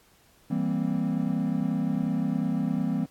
triangle chord, C dominant seventh, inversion first, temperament equal, 164.81 / 196 / 233.1 / 261.6 Hz, E3 / G3 / Bb3 / C4, 0 / 0 / 0 / 0 cents, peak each -28 dBFS, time 0.5-3.06 s, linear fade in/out 10 ms, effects pink hiss -60 dBFS RMS until 3.1 s + AAC 64 kbps

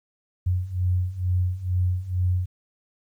sine beating tone pair, 89.4 / 91.6 Hz, F2 / F#2, +41 / -17 cents, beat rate 2.2 Hz, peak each -26 / -23 dBFS, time 0.46-2.46 s, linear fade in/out 10 ms, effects 10-bit

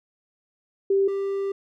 sine / triangle tone pair in turn, 392 / 394 Hz, G4 / G4, 0 / +9 cents, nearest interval unison, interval 9 cents, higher second, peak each -17 / -22 dBFS, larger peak first, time 0.9-1.08 / 1.08-1.52 s, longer second, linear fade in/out 5 ms, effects none

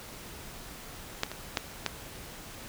clicks, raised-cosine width 0.2 ms, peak -9 / -30 / -20 / -9 / -10 dBFS, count 5, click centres 1.234 / 1.264 / 1.316 / 1.572 / 1.863 s, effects pink hiss -45 dBFS RMS until 2.68 s

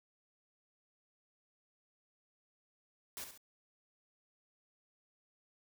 white noise with echo, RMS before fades -44 dBFS, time 3.17-3.24 s, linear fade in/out 0 ms, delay 68 ms, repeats 2, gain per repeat -7 dB, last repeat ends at 3.376 s, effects none

